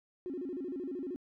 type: tone with vibrato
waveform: triangle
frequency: 313.3 Hz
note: D#4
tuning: 12 cents sharp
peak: -32 dBFS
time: 0.26-1.16 s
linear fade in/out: 0 ms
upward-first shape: square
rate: 13 Hz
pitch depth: 250 cents each way
effects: tanh soft clip ceiling -34 dBFS